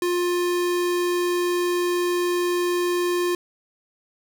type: tone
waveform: square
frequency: 353.1 Hz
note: F4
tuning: 19 cents sharp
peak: -21 dBFS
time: 0.02-3.35 s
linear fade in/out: 2 ms
effects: none